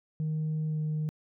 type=tone with pitch glide; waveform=sine; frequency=155.56 to 153.86 Hz; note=D#3 to D#3; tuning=0 to -19 cents; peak=-26 dBFS; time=0.2-1.09 s; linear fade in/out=0 ms; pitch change=-19 cents; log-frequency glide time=0.67-0.79 s; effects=tanh soft clip ceiling -26 dBFS